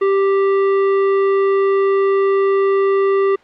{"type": "tone with hard clipping", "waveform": "sine", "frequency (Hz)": 392, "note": "G4", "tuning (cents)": 0, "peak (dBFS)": -14, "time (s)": [0.01, 3.36], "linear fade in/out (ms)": 10, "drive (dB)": 14, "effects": ["white hiss -47 dBFS RMS until 3.43 s", "low-pass 2000 Hz 12 dB/octave"]}